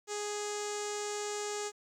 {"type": "tone with low-pass filter", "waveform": "sawtooth", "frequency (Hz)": 415.3, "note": "G#4", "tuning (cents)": 0, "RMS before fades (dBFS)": -37, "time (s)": [0.07, 1.72], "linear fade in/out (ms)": 50, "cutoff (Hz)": 7100, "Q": 5, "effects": ["11-bit"]}